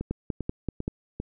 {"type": "two click trains", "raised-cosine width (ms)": 3, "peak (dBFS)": [-18, -15], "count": [4, 5], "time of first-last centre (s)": [[0.01, 1.2], [0.11, 0.879]], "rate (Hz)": [2.52, 5.2], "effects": []}